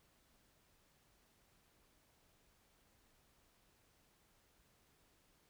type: silence
effects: pink hiss -73 dBFS RMS until 5.49 s